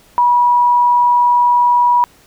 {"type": "tone", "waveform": "sine", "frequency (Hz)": 970, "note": "B5", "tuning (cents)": -31, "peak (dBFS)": -8, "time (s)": [0.18, 2.04], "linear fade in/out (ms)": 0, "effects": ["pink hiss -48 dBFS RMS until 2.26 s"]}